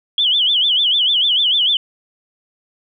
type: tone with vibrato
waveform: sine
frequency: 3217 Hz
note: G7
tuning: 44 cents sharp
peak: -12 dBFS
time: 0.18-1.77 s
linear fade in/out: 2 ms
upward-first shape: sine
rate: 6.7 Hz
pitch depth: 180 cents each way
effects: none